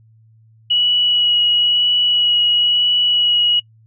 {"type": "tone with vibrato", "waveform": "sine", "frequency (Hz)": 2923, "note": "F#7", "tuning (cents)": -22, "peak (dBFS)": -12, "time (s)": [0.7, 3.6], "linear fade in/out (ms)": 10, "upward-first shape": "sine", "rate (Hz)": 1, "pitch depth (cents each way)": 11, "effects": ["noise-tail reverb RT60 0.1 s tail -24 dB re dry", "added 111 Hz sine -47 dBFS peak until 3.86 s"]}